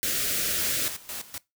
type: band-stop noise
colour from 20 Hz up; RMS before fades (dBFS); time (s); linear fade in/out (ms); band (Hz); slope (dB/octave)
white; -27; 0.03-0.88; 0; 650 to 1300; 48
type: noise with tremolo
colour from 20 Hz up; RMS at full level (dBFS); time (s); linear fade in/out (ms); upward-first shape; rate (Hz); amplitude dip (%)
white; -35; 0.59-1.38; 2; square; 4; 80
effects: noise-tail reverb RT60 0.2 s tail -21 dB re dry